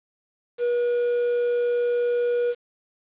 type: tone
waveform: triangle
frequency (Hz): 482.1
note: B4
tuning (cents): -42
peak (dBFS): -18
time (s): 0.58-2.55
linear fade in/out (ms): 50
effects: resampled to 8000 Hz + 8-bit